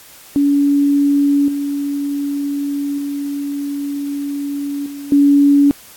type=tone with level steps; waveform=sine; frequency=284.1 Hz; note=C#4; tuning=43 cents sharp; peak=-10 / -17 / -19 / -26 / -7 dBFS; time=0.36-5.71 s; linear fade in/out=0 ms; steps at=1.48 / 2.98 / 4.86 / 5.12 s; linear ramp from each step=2 ms; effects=white hiss -41 dBFS RMS until 5.96 s + AAC 64 kbps